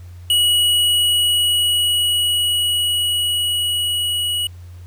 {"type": "tone with level ramp", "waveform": "square", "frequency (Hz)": 2918, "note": "F#7", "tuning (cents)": -25, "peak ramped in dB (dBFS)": [-13, -19], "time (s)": [0.3, 4.47], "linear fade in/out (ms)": 2, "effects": ["added 88 Hz sine -34 dBFS peak until 4.86 s", "pink hiss -53 dBFS RMS until 4.86 s"]}